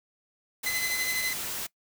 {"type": "noise", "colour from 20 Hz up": "white", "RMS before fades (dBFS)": -34, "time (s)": [0.63, 1.67], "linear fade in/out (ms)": 10}
{"type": "tone with tremolo", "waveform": "sawtooth", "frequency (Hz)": 2032, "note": "B6", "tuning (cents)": 49, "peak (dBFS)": -23, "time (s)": [0.66, 1.33], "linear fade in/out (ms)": 2, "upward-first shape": "sine", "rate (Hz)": 12, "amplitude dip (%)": 45}
{"effects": ["noise-tail reverb RT60 0.1 s tail -21 dB re dry"]}